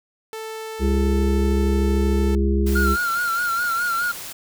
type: tone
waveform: sawtooth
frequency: 441.1 Hz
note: A4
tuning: 4 cents sharp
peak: -26 dBFS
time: 0.33-2.35 s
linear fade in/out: 0 ms
type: harmonic tone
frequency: 68 Hz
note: C#2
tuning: 33 cents flat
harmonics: 1 / 3 / 5 / 6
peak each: -18 / -23 / -25 / -26 dBFS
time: 0.79-2.97 s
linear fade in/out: 50 ms
type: noise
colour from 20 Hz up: white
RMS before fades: -34 dBFS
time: 2.66-4.33 s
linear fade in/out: 10 ms
type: tone with vibrato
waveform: triangle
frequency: 1396.9 Hz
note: F6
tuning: in tune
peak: -18 dBFS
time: 2.75-4.12 s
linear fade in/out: 10 ms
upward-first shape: sine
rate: 4.8 Hz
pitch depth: 63 cents each way
effects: none